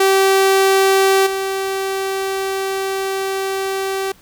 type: tone with level steps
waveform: sawtooth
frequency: 386.7 Hz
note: G4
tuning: 24 cents flat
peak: -7 / -15 dBFS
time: 0-4.12 s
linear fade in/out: 5 ms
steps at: 1.26 s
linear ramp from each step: 10 ms
effects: pink hiss -49 dBFS RMS until 4.21 s